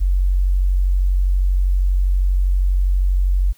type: tone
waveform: sine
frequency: 46.25 Hz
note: F#1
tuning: in tune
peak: -13 dBFS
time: 0-3.53 s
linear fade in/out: 20 ms
effects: white hiss -54 dBFS RMS until 3.57 s